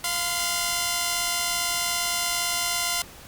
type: tone pair together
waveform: 5% pulse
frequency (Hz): 699.2 / 1020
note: F5 / C6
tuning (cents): +2 / -44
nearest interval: perfect fifth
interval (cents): 654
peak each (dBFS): -15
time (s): 0.04-3.02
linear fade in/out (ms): 2
effects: pink hiss -45 dBFS RMS until 3.27 s + Opus 48 kbps